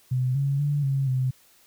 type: tone with pitch steps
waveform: sine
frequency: 127.5 / 139.1 / 145.2 / 136.5 / 129.4 Hz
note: C3 / C#3 / D3 / C#3 / C3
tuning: -44 / +6 / -19 / -26 / -19 cents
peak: -21 dBFS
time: 0.11-1.31 s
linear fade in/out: 10 ms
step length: 240 ms
effects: white hiss -58 dBFS RMS until 1.66 s